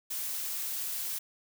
blue noise, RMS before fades -35 dBFS, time 0.1-1.19 s, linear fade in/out 10 ms, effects none

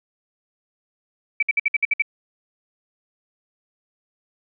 sine tone bursts, 2310 Hz, D7, 29 cents flat, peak -15 dBFS, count 8, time 1.4-2.022 s, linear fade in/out 5 ms, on 27 ms, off 58 ms, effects none

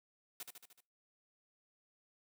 white noise with echo, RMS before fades -45 dBFS, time 0.4-0.43 s, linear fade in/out 2 ms, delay 75 ms, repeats 5, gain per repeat -4 dB, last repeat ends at 0.805 s, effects noise-tail reverb RT60 0.3 s tail -23 dB re dry + high-pass 150 Hz 12 dB/octave

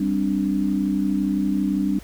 sine chord, G suspended fourth, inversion none, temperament equal, 196 / 261.6 / 293.7 Hz, G3 / C4 / D4, 0 / 0 / 0 cents, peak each -22 / -26 / -23 dBFS, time 0-1.99 s, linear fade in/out 5 ms, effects added 54 Hz sine -41 dBFS peak until 2.03 s + pink hiss -47 dBFS RMS until 2.03 s

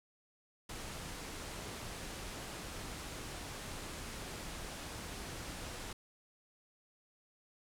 pink low-pass noise, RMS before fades -45 dBFS, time 0.69-5.93 s, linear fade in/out 5 ms, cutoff 11000 Hz, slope 24 dB/octave, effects none

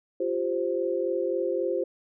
sine chord, F suspended second, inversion none, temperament just, 349.2 / 392.9 / 523.8 Hz, F4 / G4 / C5, 0 / +4 / +2 cents, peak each -29 / -30 / -28 dBFS, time 0.2-1.84 s, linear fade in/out 5 ms, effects none

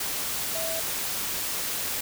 sine tone in noise, 652 Hz, E5, 19 cents flat, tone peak -32 dBFS, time 0.55-0.8 s, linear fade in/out 5 ms, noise white, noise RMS -30 dBFS, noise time 0-2.01 s, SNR -5 dB, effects none

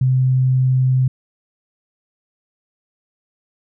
sine tone, 129.4 Hz, C3, 19 cents flat, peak -12 dBFS, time 0.01-1.08 s, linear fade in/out 5 ms, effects none

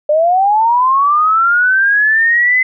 sine linear sweep, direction up, 587.3 to 2046 Hz, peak -8 dBFS, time 0.09-2.63 s, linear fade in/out 5 ms, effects none

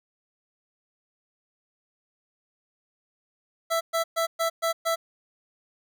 25% pulse tone bursts, 662 Hz, E5, 7 cents sharp, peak -19 dBFS, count 6, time 3.7-4.96 s, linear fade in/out 20 ms, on 110 ms, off 120 ms, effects none

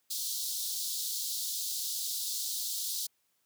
pink high-pass noise, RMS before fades -35 dBFS, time 0.1-3.07 s, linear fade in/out 10 ms, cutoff 3700 Hz, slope 48 dB/octave, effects white hiss -75 dBFS RMS until 3.45 s + high-pass 80 Hz 12 dB/octave

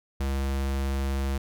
square tone, 68 Hz, C#2, 33 cents flat, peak -26 dBFS, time 0.2-1.38 s, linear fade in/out 5 ms, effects none

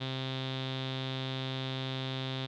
sawtooth tone with low-pass filter, 131.8 Hz, C3, 13 cents sharp, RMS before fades -36 dBFS, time 0-2.47 s, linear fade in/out 20 ms, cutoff 3600 Hz, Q 7.4, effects none

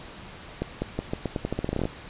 accelerating click train, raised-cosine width 2 ms, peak -13 dBFS, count 17, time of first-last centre 0.62-1.854 s, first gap 200 ms, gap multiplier 0.85, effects pink hiss -43 dBFS RMS until 2.09 s + resampled to 8000 Hz

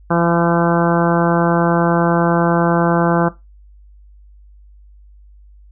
harmonic tone, 170 Hz, F3, 46 cents flat, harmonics 1 / 2 / 3 / 4 / 5 / 6 / 7 / 8 / 9, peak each -16 / -19 / -21 / -22 / -23 / -24 / -24 / -25 / -26 dBFS, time 0.1-3.29 s, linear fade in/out 10 ms, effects noise-tail reverb RT60 0.2 s tail -17 dB re dry + added 50 Hz sine -41 dBFS peak until 5.71 s

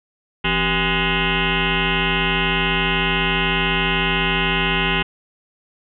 sine tone with frequency modulation, 1465 Hz, F#6, 18 cents flat, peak -16 dBFS, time 0.44-5.03 s, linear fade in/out 10 ms, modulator 216 Hz, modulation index 7.5, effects none

